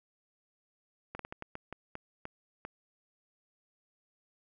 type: slowing click train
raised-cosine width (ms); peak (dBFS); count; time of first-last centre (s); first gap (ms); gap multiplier
0.5; -25; 10; 1.15-2.65; 43; 1.32
effects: none